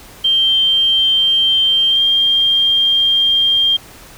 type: tone with pitch glide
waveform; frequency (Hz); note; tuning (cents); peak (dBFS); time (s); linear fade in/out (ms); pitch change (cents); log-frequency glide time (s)
sine; 3149 to 3197; G7 to G7; +7 to +33; -10; 0.24-3.77; 10; +26; 1.88-2.01
effects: pink hiss -39 dBFS RMS until 4.17 s